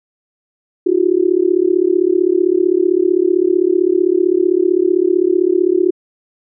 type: tone with amplitude modulation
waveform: sine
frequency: 359.9 Hz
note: F#4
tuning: 48 cents flat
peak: -6 dBFS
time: 0.86-5.91 s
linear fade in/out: 10 ms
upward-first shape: sine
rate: 35.6 Hz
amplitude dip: 100%
effects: none